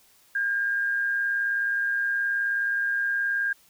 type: tone with amplitude modulation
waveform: sine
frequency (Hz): 1611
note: G6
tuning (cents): +47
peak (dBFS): -21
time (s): 0.35-3.53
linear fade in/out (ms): 5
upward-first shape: sine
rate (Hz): 119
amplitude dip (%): 40
effects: white hiss -59 dBFS RMS until 3.69 s